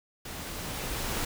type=noise with level ramp; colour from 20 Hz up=pink; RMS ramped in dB=-40 to -31 dBFS; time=0.25-1.25 s; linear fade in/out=5 ms; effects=none